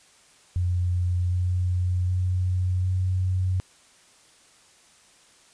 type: tone with pitch steps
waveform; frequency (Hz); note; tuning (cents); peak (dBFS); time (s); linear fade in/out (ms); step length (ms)
sine; 89.2 / 90.29 / 91.39 / 92.51; F2 / F#2 / F#2 / F#2; +37 / -42 / -21 / 0; -21; 0.56-3.6; 0; 760
effects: white hiss -56 dBFS RMS until 5.53 s + resampled to 22050 Hz